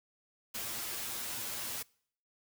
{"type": "noise with comb filter", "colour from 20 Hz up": "white", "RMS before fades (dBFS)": -39, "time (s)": [0.54, 1.83], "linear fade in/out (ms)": 10, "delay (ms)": 8.7, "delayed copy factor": 0.95, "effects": ["noise-tail reverb RT60 0.6 s tail -25 dB re dry"]}